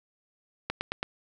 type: click train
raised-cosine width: 0.3 ms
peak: -13 dBFS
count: 4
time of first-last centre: 0.7-1.029 s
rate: 9.11 Hz
effects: none